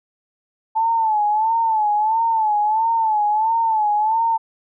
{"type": "tone with vibrato", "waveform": "sine", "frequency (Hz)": 874, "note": "A5", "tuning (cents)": -12, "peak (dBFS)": -15, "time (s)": [0.75, 4.38], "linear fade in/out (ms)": 20, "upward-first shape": "sine", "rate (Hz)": 1.5, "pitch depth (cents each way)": 85, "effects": []}